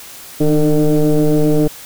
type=tone with frequency modulation; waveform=sine; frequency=148.3 Hz; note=D3; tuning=17 cents sharp; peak=-8 dBFS; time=0.4-1.68 s; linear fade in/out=10 ms; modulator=152 Hz; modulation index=2.4; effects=tanh soft clip ceiling -5 dBFS + white hiss -35 dBFS RMS until 1.85 s